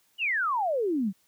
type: exponential sweep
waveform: sine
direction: down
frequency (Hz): 3009 to 178.9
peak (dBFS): -24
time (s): 0.18-1.13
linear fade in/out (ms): 50
effects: white hiss -67 dBFS RMS until 1.27 s